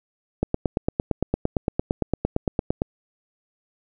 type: click train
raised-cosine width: 2 ms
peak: -7 dBFS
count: 22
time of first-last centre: 0.43-2.819 s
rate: 8.79 Hz
effects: none